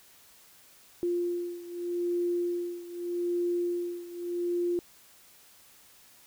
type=beating tone pair; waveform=sine; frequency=349.2 / 350.02 Hz; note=F4 / F4; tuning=0 / +4 cents; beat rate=0.82 Hz; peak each=-30 / -33 dBFS; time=1.03-4.79 s; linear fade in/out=0 ms; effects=white hiss -57 dBFS RMS until 6.26 s